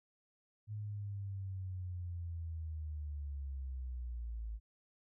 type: linear sweep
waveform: sine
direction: down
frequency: 106.8 to 53.2 Hz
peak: -39 dBFS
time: 0.67-4.6 s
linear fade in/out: 50 ms
effects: none